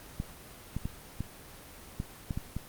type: clicks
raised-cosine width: 5 ms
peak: -20 dBFS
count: 8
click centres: 0.201 / 0.766 / 0.855 / 1.206 / 2.001 / 2.308 / 2.375 / 2.566 s
effects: pink hiss -49 dBFS RMS until 2.68 s + Opus 24 kbps